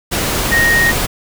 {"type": "tone in noise", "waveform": "sine", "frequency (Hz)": 1864.7, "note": "A#6", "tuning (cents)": 0, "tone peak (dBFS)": -10, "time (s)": [0.51, 0.92], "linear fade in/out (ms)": 20, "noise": "pink", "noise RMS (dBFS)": -17, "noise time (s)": [0.11, 1.07], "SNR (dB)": 4, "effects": []}